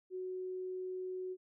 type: tone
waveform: sine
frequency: 370 Hz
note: F#4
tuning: in tune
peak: -38 dBFS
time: 0.1-1.37 s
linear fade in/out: 50 ms
effects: none